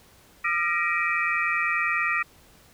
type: tone cluster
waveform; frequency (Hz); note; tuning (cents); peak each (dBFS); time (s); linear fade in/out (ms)
sine; 1210 / 1369 / 1893 / 2342 / 2512; D#6 / F6 / A#6 / D7 / D#7; -49 / -35 / +26 / -5 / +16; -29 / -30 / -26 / -29 / -31; 0.44-2.23; 10
effects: pink hiss -55 dBFS RMS until 2.73 s